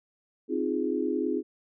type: chord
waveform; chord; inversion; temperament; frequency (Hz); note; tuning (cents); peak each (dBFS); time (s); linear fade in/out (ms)
sine; F minor seventh; second; equal; 261.6 / 311.1 / 349.2 / 415.3; C4 / Eb4 / F4 / Ab4; 0 / 0 / 0 / 0; -31; 0.48-1.43; 50
effects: none